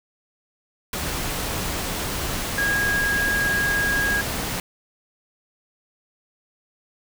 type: tone in noise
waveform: sine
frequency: 1639 Hz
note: G#6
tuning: 23 cents flat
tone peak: -20 dBFS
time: 2.58-4.21 s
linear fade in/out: 2 ms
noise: pink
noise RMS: -27 dBFS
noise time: 0.93-4.6 s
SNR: +4 dB
effects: none